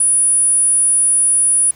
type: tone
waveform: sine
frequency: 9800 Hz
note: D#9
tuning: 27 cents flat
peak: -10 dBFS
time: 0-1.71 s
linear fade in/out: 5 ms
effects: pink hiss -45 dBFS RMS until 1.75 s